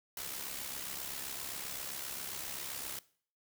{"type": "noise with amplitude modulation", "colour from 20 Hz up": "white", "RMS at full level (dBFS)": -39, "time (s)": [0.17, 2.99], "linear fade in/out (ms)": 2, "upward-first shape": "sine", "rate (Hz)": 67.6, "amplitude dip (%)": 55, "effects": ["noise-tail reverb RT60 0.5 s tail -20 dB re dry"]}